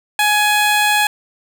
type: tone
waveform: 15% pulse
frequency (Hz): 838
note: G#5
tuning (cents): +15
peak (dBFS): -6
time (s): 0.19-1.07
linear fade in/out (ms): 2
effects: none